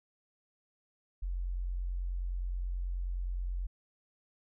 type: tone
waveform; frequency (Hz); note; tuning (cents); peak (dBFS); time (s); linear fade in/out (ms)
sine; 44.71; F1; +41; -32; 1.22-3.67; 10
effects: none